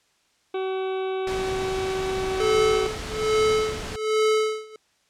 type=harmonic tone; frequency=379.1 Hz; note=F#4; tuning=42 cents sharp; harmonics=1 / 2 / 3 / 4 / 6 / 7 / 8 / 9 / 10; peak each=-25 / -34 / -39 / -43 / -43 / -46 / -49 / -50 / -46 dBFS; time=0.54-2.87 s; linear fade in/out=5 ms
type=noise; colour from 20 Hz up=pink; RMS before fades=-33 dBFS; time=1.27-3.96 s; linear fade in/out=2 ms
type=tone with tremolo; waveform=square; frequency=433.3 Hz; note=A4; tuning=27 cents flat; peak=-18 dBFS; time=2.4-4.76 s; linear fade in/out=2 ms; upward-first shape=sine; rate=1.2 Hz; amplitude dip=95%
effects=white hiss -65 dBFS RMS until 5.09 s + low-pass 7000 Hz 12 dB/octave